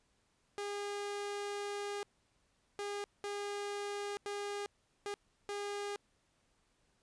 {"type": "tone bursts at uneven times", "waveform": "sawtooth", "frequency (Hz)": 407.1, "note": "G#4", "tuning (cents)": -35, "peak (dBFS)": -34, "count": 6, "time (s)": [[0.58, 2.03], [2.79, 3.04], [3.24, 4.17], [4.26, 4.66], [5.06, 5.14], [5.49, 5.96]], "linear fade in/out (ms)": 0, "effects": ["pink hiss -75 dBFS RMS until 7.02 s", "resampled to 22050 Hz"]}